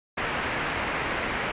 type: low-pass noise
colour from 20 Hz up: white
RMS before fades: -29 dBFS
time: 0.17-1.52 s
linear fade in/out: 10 ms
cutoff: 2400 Hz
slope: 24 dB/octave
effects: resampled to 8000 Hz